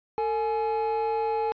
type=tone pair together; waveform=triangle; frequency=449.8 / 842.3 Hz; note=A4 / G#5; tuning=+38 / +24 cents; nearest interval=major seventh; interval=1086 cents; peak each=-24 dBFS; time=0.18-1.52 s; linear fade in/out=0 ms; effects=tanh soft clip ceiling -18 dBFS + resampled to 11025 Hz